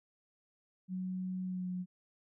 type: tone with pitch glide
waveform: sine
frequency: 185 to 181.72 Hz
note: F#3 to F#3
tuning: 0 to -31 cents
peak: -35 dBFS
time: 0.88-1.86 s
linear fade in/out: 50 ms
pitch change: -31 cents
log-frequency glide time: 1.45-1.68 s
effects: none